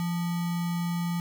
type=tone with sample-and-hold; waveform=sine; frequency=171.8 Hz; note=F3; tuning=28 cents flat; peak=-26 dBFS; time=0-1.2 s; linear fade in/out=0 ms; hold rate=1050 Hz; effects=none